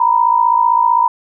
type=tone pair together; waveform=sine; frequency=934.4 / 990 Hz; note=A#5 / B5; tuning=+4 / +4 cents; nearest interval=minor second; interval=100 cents; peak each=-12 dBFS; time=0-1.08 s; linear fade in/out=5 ms; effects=none